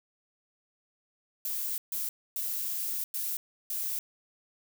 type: noise bursts at uneven times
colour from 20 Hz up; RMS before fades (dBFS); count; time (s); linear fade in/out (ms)
violet; -33; 5; 1.45-1.78 / 1.92-2.09 / 2.36-3.04 / 3.14-3.37 / 3.7-3.99; 2
effects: none